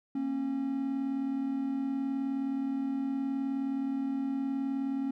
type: tone pair together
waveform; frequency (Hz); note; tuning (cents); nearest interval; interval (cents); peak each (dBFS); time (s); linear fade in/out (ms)
triangle; 233.1 / 272.3; A#3 / C#4; 0 / -31; minor third; 269; -36 / -28; 0.15-5.11; 5
effects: none